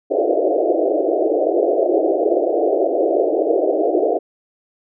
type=band-pass noise; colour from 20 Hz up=pink; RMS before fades=-17 dBFS; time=0.1-4.19 s; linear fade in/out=20 ms; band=310 to 710 Hz; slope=96 dB/octave; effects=none